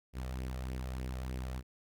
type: tone with flanger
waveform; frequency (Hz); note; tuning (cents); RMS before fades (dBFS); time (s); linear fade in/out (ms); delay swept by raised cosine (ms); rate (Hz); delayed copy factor
sawtooth; 63.9; C2; -40; -39; 0.13-1.63; 50; 0.36 to 1.66; 3.3; +0.5
effects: none